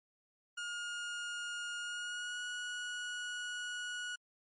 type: tone with pitch glide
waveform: 30% pulse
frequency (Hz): 1426 to 1459.3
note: F6 to F#6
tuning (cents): +36 to -24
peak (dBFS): -36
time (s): 0.57-4.16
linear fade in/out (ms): 10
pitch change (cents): +40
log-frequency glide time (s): 1.79-2.42
effects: MP3 48 kbps